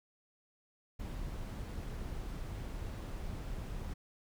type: noise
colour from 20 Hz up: brown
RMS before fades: -41 dBFS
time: 0.99-3.94 s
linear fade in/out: 10 ms
effects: none